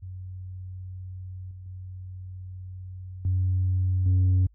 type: tone with level steps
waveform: sine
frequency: 92.5 Hz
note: F#2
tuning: in tune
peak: -35 / -39 / -36 / -20 / -15 dBFS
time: 0.02-4.47 s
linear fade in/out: 10 ms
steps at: 1.51 / 1.66 / 3.25 / 4.06 s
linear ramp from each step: 2 ms
effects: tanh soft clip ceiling -17 dBFS + added 52 Hz sine -54 dBFS peak until 4.54 s